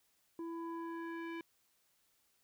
square tone with low-pass filter sweep, 332.9 Hz, E4, 17 cents sharp, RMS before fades -43 dBFS, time 0.39-1.41 s, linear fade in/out 2 ms, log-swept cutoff 700 to 2500 Hz, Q 2.1, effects white hiss -75 dBFS RMS until 2.43 s

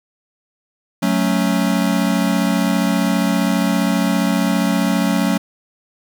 square chord, F# minor, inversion none, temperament equal, 185 / 220 / 277.2 Hz, F#3 / A3 / C#4, 0 / 0 / 0 cents, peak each -19 / -20 / -21 dBFS, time 1.02-5.38 s, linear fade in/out 10 ms, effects 8-bit

